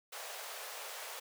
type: high-pass noise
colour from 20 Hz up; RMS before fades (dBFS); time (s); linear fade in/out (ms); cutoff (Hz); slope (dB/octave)
pink; -45; 0.12-1.2; 10; 470; 48
effects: none